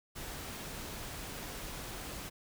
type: noise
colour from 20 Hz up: pink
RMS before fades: -43 dBFS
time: 0.15-2.3 s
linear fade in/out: 20 ms
effects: none